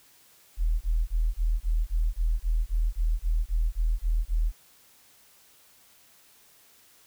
sine tone bursts, 40 Hz, D#1, 49 cents sharp, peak -21 dBFS, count 15, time 0.57-4.52 s, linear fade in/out 50 ms, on 240 ms, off 25 ms, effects white hiss -58 dBFS RMS until 7.06 s

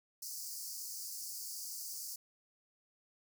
pink high-pass noise, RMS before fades -44 dBFS, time 0.22-2.16 s, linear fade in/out 5 ms, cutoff 4600 Hz, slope 96 dB/octave, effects none

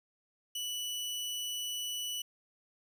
sawtooth tone, 2960 Hz, F#7, in tune, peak -32 dBFS, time 0.55-2.22 s, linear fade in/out 5 ms, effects none

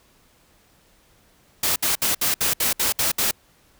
white noise bursts, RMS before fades -21 dBFS, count 9, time 1.63-3.312 s, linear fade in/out 5 ms, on 130 ms, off 64 ms, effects pink hiss -58 dBFS RMS until 3.79 s

